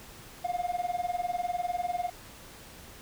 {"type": "tone with tremolo", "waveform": "triangle", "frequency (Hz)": 711, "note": "F5", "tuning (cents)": 31, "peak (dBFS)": -22, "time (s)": [0.44, 2.1], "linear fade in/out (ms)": 10, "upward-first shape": "triangle", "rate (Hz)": 20, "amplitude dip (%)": 100, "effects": ["tanh soft clip ceiling -20 dBFS", "pink hiss -49 dBFS RMS until 3.01 s"]}